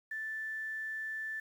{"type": "tone with quantisation", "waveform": "sine", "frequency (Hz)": 1760, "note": "A6", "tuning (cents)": 0, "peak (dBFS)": -36, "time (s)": [0.11, 1.4], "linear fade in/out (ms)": 5, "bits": 10, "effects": []}